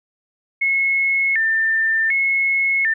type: tone with vibrato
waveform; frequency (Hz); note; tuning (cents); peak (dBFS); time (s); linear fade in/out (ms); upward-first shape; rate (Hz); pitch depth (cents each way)
sine; 1975.5; B6; 0; -15; 0.61-2.94; 10; square; 0.67; 170
effects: none